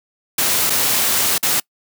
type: noise with dropouts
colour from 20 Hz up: white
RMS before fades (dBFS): -17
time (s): 0.38-1.6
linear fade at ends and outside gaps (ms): 5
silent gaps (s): 0.698-0.702 / 1.381-1.428
effects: noise-tail reverb RT60 0.1 s tail -26 dB re dry + high-pass 100 Hz 12 dB/octave